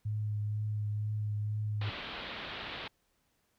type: tone with vibrato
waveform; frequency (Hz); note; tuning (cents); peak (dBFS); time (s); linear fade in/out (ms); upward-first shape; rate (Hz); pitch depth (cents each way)
sine; 105.6; G#2; +29; -31; 0.05-1.9; 10; triangle; 2.1; 20
type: low-pass noise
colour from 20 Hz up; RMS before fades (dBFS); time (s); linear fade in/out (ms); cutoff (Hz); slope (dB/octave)
white; -42; 1.81-2.88; 5; 3900; 48
effects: pink hiss -75 dBFS RMS until 3.58 s